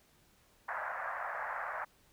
white band-pass noise, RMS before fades -39 dBFS, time 0.68-1.85 s, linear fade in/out 10 ms, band 590 to 1800 Hz, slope 48 dB/octave, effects pink hiss -67 dBFS RMS until 2.12 s

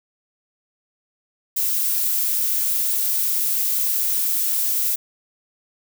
violet noise, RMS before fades -21 dBFS, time 1.56-4.96 s, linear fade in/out 10 ms, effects none

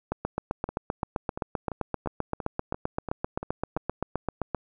two click trains, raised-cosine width 1 ms, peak -19 / -13 dBFS, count 10 / 35, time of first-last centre 0.69-3.772 / 0.12-4.547 s, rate 2.92 / 7.68 Hz, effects none

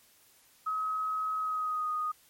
sine tone with pitch glide, 1274 to 1239.9 Hz, D#6 to D#6, +41 to -6 cents, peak -29 dBFS, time 0.66-2.12 s, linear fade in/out 10 ms, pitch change -47 cents, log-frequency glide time 1.38-1.9 s, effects white hiss -62 dBFS RMS until 2.29 s + MP3 64 kbps

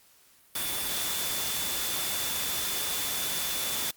sine tone in noise, 3500 Hz, A7, 10 cents flat, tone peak -37 dBFS, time 0.55-3.91 s, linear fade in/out 5 ms, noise white, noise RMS -31 dBFS, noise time 0.55-3.91 s, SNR -9 dB, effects white hiss -60 dBFS RMS until 3.96 s + Opus 48 kbps

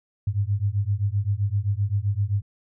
sine beating tone pair, 97.6 / 105.3 Hz, G2 / G#2, -7 / +24 cents, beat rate 7.7 Hz, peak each -24 dBFS, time 0.27-2.42 s, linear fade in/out 5 ms, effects none

